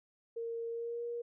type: tone with pitch glide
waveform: sine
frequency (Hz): 462 to 473.3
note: A#4 to A#4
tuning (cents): -16 to +26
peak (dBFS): -36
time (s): 0.36-1.22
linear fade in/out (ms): 10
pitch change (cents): +42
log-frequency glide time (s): 0.69-1.04
effects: none